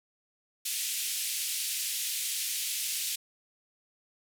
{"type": "band-pass noise", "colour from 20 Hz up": "white", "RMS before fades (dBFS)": -33, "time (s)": [0.65, 3.16], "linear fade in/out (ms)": 10, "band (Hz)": [2400, 13000], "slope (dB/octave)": 24, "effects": []}